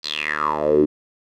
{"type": "tone with band-pass filter sweep", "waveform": "10% pulse", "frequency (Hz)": 75.7, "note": "D#2", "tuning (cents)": -47, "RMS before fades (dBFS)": -20, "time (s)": [0.03, 0.86], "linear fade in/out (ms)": 20, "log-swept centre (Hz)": [4600, 300], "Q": 7.3, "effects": []}